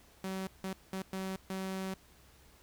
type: tone bursts at uneven times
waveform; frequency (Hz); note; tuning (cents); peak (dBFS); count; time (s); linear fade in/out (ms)
sawtooth; 190; F#3; +46; -32; 5; 0.24-0.47 / 0.64-0.73 / 0.93-1.02 / 1.13-1.36 / 1.5-1.94; 2
effects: added 65 Hz sine -64 dBFS peak until 2.62 s + pink hiss -62 dBFS RMS until 2.62 s